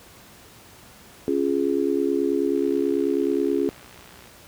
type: chord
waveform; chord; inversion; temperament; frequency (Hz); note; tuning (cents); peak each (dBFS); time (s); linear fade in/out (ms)
sine; Db major; none; just; 277.2 / 346.5 / 415.8; Db4 / F4 / Ab4; 0 / -14 / +2; -24; 1.28-3.69; 0
type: click train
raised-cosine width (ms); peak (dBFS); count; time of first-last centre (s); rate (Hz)
0.3; -31; 105; 2.56-4.273; 60.7
effects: pink hiss -48 dBFS RMS until 4.47 s + high-pass 60 Hz 12 dB/octave